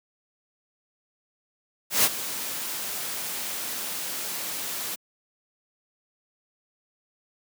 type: noise with ADSR envelope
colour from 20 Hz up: white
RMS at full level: -18 dBFS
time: 1.9-4.96 s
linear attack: 140 ms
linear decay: 46 ms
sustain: -14 dB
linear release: 17 ms
effects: high-pass 150 Hz 12 dB/octave